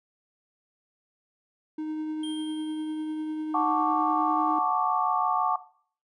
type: tone with tremolo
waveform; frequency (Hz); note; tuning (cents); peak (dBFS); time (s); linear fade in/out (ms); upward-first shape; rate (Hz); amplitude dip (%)
triangle; 310.1; D#4; -6; -27; 1.78-4.59; 5; triangle; 10; 30
type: tone with exponential decay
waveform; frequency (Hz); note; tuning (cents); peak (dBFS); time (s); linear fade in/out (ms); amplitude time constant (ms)
square; 3200; G7; +35; -36; 2.23-3.89; 5; 360
type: chord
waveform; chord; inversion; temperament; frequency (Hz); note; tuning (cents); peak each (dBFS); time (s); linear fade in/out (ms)
sine; D major seventh; first; equal with one note detuned; 733.2 / 880 / 1108.7 / 1174.7; F#5 / A5 / C#6 / D6; -16 / 0 / 0 / 0; -28; 3.54-5.56; 5
effects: noise-tail reverb RT60 0.5 s tail -17 dB re dry + resampled to 24000 Hz